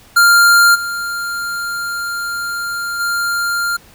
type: tone with level steps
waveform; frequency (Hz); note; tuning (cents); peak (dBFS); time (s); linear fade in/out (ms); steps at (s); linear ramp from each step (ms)
square; 1396.9; F6; 0; -7 / -20 / -16; 0.16-3.77; 10; 0.74 / 2.99; 20
effects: pink hiss -45 dBFS RMS until 3.94 s